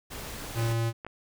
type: noise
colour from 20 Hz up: pink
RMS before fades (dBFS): -39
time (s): 0.1-0.74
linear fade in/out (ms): 20
type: tone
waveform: square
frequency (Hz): 115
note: A#2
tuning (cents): -23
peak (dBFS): -26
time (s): 0.54-0.93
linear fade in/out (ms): 50
type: clicks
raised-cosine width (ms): 0.5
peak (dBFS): -24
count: 2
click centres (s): 1.048 / 1.066
effects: none